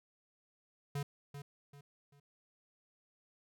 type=tone with echo; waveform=square; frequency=142.4 Hz; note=C#3; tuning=47 cents sharp; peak=-36 dBFS; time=0.95-1.03 s; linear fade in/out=5 ms; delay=390 ms; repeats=3; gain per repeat=-9 dB; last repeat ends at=2.2 s; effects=none